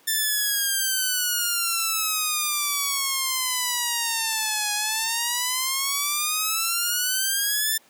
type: exponential two-way sweep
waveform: 5% pulse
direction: down then up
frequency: 1780 to 830.6 to 1780 Hz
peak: -11 dBFS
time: 0.07-7.78 s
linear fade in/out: 10 ms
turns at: 4.73 s
effects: pink hiss -56 dBFS RMS until 7.89 s + high-pass 300 Hz 12 dB/octave